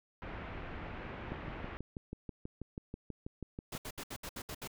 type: low-pass noise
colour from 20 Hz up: pink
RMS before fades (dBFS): -44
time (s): 0.22-1.77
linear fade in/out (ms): 0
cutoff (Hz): 2500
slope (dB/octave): 24
type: click train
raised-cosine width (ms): 3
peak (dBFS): -28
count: 16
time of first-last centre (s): 1.32-3.751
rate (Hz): 6.17
type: noise bursts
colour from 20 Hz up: pink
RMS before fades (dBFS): -43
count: 8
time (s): 3.72-4.676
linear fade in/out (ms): 5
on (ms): 60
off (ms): 68
effects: none